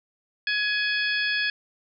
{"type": "harmonic tone with a mistuned harmonic", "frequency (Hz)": 840, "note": "G#5", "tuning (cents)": 19, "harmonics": [2, 3, 4, 5, 6], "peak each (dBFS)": [-25, -29, -31, -33, -35], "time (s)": [0.47, 1.5], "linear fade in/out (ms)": 2, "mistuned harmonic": 5, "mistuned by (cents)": 89, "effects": []}